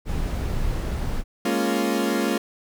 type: noise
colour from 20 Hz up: brown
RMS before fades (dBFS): -25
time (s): 0.05-1.24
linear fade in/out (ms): 50
type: chord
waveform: 30% pulse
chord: Bb minor seventh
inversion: third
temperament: equal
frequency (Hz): 207.7 / 233.1 / 277.2 / 349.2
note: Ab3 / Bb3 / Db4 / F4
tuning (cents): 0 / 0 / 0 / 0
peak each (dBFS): -24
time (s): 1.45-2.38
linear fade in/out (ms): 5
effects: none